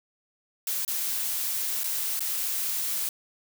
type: noise with dropouts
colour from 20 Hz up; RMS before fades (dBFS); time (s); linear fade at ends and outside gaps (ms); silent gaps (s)
blue; -29; 0.67-3.09; 2; 0.85-0.878 / 1.835-1.841 / 2.194-2.205
effects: none